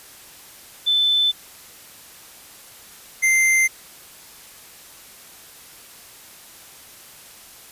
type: tone pair in turn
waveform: sine / square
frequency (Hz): 3520 / 2086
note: A7 / C7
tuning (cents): 0 / -6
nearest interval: major sixth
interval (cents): 906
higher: first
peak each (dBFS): -15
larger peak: neither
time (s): 0.86-1.32 / 3.22-3.68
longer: neither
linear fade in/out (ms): 20
effects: white hiss -44 dBFS RMS until 7.71 s + resampled to 32000 Hz